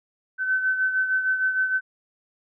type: beating tone pair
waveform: sine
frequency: 1523 / 1529.5 Hz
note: F#6 / G6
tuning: +50 / -43 cents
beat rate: 6.5 Hz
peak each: -21 / -29 dBFS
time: 0.38-1.81 s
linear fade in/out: 50 ms
effects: none